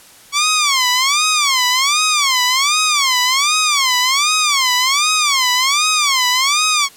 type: tone with vibrato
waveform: 10% pulse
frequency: 1116 Hz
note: C#6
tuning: 11 cents sharp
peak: -4 dBFS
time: 0.32-6.89 s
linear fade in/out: 50 ms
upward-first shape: sine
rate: 1.3 Hz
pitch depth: 210 cents each way
effects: white hiss -43 dBFS RMS until 6.96 s + low-pass 12000 Hz 12 dB/octave